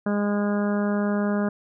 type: harmonic tone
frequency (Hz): 205.1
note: G#3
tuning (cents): -21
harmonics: 1 / 2 / 3 / 4 / 5 / 6 / 7 / 8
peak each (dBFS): -22 / -30 / -30 / -38 / -38 / -38 / -37 / -39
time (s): 0.06-1.49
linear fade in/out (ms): 5
effects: none